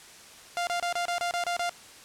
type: tone bursts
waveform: sawtooth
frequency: 698.5 Hz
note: F5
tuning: in tune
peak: -23 dBFS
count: 9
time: 0.57-1.694 s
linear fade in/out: 0 ms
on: 100 ms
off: 28 ms
effects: white hiss -49 dBFS RMS until 2.04 s + low-pass 9000 Hz 12 dB/octave